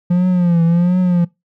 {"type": "tone with vibrato", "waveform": "triangle", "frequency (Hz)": 174.61, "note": "F3", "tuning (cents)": 0, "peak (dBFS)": -8, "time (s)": [0.1, 1.25], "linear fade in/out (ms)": 10, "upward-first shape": "triangle", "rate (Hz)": 1.4, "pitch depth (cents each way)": 94, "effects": ["noise-tail reverb RT60 0.2 s tail -22 dB re dry"]}